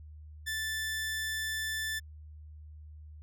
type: tone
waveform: sawtooth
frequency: 1760 Hz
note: A6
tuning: in tune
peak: -29 dBFS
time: 0.46-2 s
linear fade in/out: 20 ms
effects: added 76 Hz sine -46 dBFS peak until 3.22 s